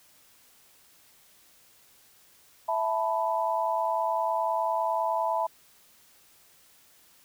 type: chord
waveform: sine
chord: E suspended fourth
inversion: none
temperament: just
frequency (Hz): 659.3 / 879 / 988.9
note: E5 / A5 / B5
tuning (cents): 0 / -2 / +2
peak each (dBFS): -29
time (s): 2.68-5.47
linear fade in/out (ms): 10
effects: white hiss -59 dBFS RMS until 7.24 s